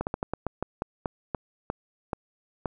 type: slowing click train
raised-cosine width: 1 ms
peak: -14 dBFS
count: 13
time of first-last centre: 0.01-2.658 s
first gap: 59 ms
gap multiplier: 1.22
effects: none